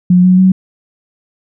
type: tone with pitch steps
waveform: sine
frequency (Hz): 179.9 / 183.57 / 187.32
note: F#3 / F#3 / F#3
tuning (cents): -48 / -13 / +22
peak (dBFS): -4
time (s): 0.1-0.52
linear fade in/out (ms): 5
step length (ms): 140
effects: none